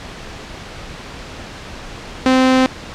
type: tone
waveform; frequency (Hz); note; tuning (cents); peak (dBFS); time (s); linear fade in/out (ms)
sawtooth; 259.2; C4; -16; -6; 2.26-2.66; 0
effects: pink hiss -32 dBFS RMS until 2.94 s + low-pass 5000 Hz 12 dB/octave